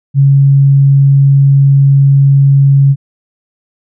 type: tone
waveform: sine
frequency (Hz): 138.5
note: C#3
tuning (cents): -1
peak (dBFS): -3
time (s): 0.14-2.96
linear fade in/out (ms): 50
effects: none